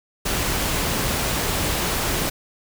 pink noise, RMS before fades -23 dBFS, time 0.25-2.3 s, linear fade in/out 10 ms, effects none

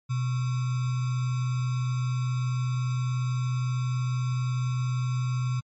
sine tone with sample-and-hold, 126.2 Hz, B2, 38 cents sharp, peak -24 dBFS, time 0.09-5.61 s, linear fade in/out 20 ms, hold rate 1225 Hz, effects MP3 32 kbps

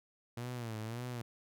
sawtooth tone with vibrato, 116.3 Hz, A#2, 4 cents flat, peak -35 dBFS, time 0.37-1.22 s, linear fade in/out 5 ms, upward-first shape sine, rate 1.8 Hz, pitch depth 120 cents each way, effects none

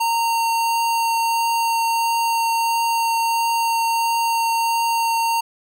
square tone with vibrato, 920 Hz, A#5, 23 cents flat, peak -18 dBFS, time 0-5.41 s, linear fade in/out 10 ms, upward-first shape triangle, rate 1.5 Hz, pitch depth 8 cents each way, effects none

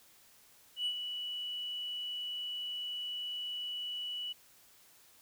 sine tone with ADSR envelope, 2950 Hz, F#7, 6 cents flat, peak -28 dBFS, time 0.76-4.33 s, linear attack 100 ms, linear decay 70 ms, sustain -8 dB, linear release 12 ms, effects tanh soft clip ceiling -28 dBFS + white hiss -62 dBFS RMS until 5.21 s

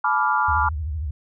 sine chord, B half-diminished seventh, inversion third, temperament equal with one note detuned, 858.9 / 987.8 / 1174.7 / 1396.9 Hz, A5 / B5 / D6 / F6, -42 / 0 / 0 / 0 cents, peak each -23 dBFS, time 0.04-0.69 s, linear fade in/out 5 ms
sine tone with vibrato, 76.4 Hz, D#2, 31 cents flat, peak -24 dBFS, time 0.48-1.11 s, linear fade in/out 5 ms, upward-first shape triangle, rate 13 Hz, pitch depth 220 cents each way
effects none

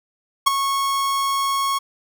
45% pulse tone with ADSR envelope, 1099 Hz, C#6, 15 cents flat, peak -9 dBFS, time 0.46-1.79 s, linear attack 14 ms, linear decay 13 ms, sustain -10 dB, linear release 16 ms, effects none

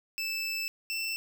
25% pulse tone pair in turn, 2637 / 2674 Hz, E7 / E7, 0 / +24 cents, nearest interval unison, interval 24 cents, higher second, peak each -27 / -27 dBFS, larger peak neither, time 0.18-0.68 / 0.9-1.16 s, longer first, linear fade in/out 0 ms, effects none

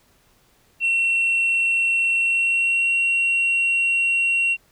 sine tone with pitch glide, 2718 to 2740 Hz, F7 to F7, -48 to -34 cents, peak -15 dBFS, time 0.8-4.57 s, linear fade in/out 50 ms, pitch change +14 cents, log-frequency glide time 2.15-2.95 s, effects tanh soft clip ceiling -15 dBFS + pink hiss -59 dBFS RMS until 4.71 s

